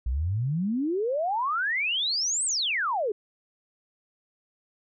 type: exponential two-way sweep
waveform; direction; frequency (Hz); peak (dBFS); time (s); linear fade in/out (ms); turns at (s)
sine; up then down; 56.8 to 8680 to 388.5; -24; 0.06-3.12; 5; 2.45
effects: none